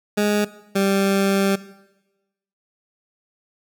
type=tone pair in turn; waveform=20% pulse; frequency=207.7 / 196.13 Hz; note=G#3 / G3; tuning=0 / +1 cents; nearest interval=minor second; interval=99 cents; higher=first; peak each=-12 dBFS; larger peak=neither; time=0.17-0.45 / 0.75-1.56 s; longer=second; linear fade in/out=10 ms; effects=noise-tail reverb RT60 1.0 s tail -18 dB re dry